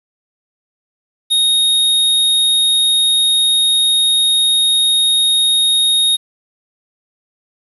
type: tone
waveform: square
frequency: 3729 Hz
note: A#7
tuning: in tune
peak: -11 dBFS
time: 1.3-6.17 s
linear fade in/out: 20 ms
effects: resampled to 32000 Hz + 7-bit